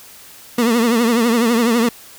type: tone with vibrato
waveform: 30% pulse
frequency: 233.1 Hz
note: A#3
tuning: in tune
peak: -10 dBFS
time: 0.58-1.89 s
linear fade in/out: 5 ms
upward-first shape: triangle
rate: 12 Hz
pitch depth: 110 cents each way
effects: white hiss -41 dBFS RMS until 2.18 s